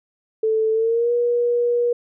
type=tone with pitch glide; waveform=sine; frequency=440 to 479.8 Hz; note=A4 to A#4; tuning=0 to +50 cents; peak=-16 dBFS; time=0.43-1.93 s; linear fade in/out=5 ms; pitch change=+150 cents; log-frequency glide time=0.72-1.12 s; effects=none